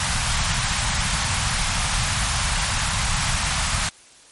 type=band-stop noise; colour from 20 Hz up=pink; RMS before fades=-22 dBFS; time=0-3.89 s; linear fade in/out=2 ms; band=170 to 780 Hz; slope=24 dB/octave; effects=white hiss -49 dBFS RMS until 4.31 s + MP3 48 kbps